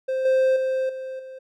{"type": "tone with level steps", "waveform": "triangle", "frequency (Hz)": 523.3, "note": "C5", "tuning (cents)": 0, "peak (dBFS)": [-20, -14, -19, -28, -34], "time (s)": [0.08, 1.39], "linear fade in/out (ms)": 10, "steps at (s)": [0.25, 0.56, 0.89, 1.19], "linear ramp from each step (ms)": 5, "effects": []}